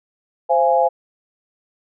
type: chord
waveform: sine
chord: F minor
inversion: second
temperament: equal with one note detuned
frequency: 523.3 / 681.7 / 830.6 Hz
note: C5 / F5 / Ab5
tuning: 0 / -42 / 0 cents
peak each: -17 dBFS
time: 0.49-0.89 s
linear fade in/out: 20 ms
effects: none